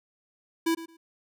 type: tone with echo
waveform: square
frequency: 329.6 Hz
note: E4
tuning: in tune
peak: -23 dBFS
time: 0.66-0.75 s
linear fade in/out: 10 ms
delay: 110 ms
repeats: 2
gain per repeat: -15 dB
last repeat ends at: 0.97 s
effects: none